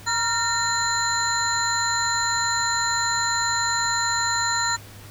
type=tone cluster; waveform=sine; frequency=944 / 1377 / 1824 / 4086 / 7020 Hz; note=A#5 / F6 / A#6 / C8 / A8; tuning=+22 / -25 / -38 / -42 / -5 cents; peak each=-27 dBFS; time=0.06-4.77 s; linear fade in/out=20 ms; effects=added 102 Hz sine -42 dBFS peak until 5.1 s + pink hiss -45 dBFS RMS until 5.1 s